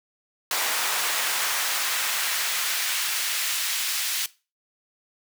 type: noise with high-pass filter sweep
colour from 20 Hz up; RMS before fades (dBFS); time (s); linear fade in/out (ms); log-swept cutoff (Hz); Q
pink; -26; 0.51-4.26; 2; 910 to 2600; 0.8
effects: noise-tail reverb RT60 0.3 s tail -19 dB re dry